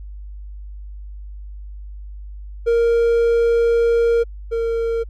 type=tone pair in turn; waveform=triangle; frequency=466.2 / 459.8 Hz; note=A#4 / A#4; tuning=0 / -24 cents; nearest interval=unison; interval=24 cents; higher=first; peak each=-11 / -16 dBFS; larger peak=first; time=2.66-4.24 / 4.51-5.04 s; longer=first; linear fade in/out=20 ms; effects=added 50 Hz sine -31 dBFS peak until 5.09 s